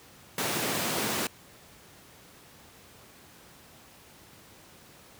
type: high-pass noise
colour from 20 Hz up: pink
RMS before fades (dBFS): -30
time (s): 0.38-1.27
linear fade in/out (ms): 2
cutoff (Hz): 180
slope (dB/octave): 12
effects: pink hiss -53 dBFS RMS until 5.19 s + high-pass 80 Hz 12 dB/octave